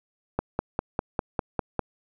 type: click train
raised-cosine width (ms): 1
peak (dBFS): -10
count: 8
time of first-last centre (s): 0.39-1.793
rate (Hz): 4.99
effects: none